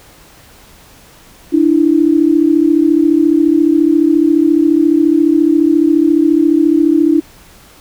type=tone pair together; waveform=sine; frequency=296.5 / 330.9 Hz; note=D4 / E4; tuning=+17 / +7 cents; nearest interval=major second; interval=190 cents; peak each=-10 dBFS; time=1.52-7.21 s; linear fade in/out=20 ms; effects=pink hiss -42 dBFS RMS until 7.8 s